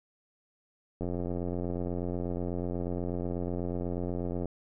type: click train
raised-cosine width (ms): 2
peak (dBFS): -21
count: 305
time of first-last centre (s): 1.01-4.457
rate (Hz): 88.2
effects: none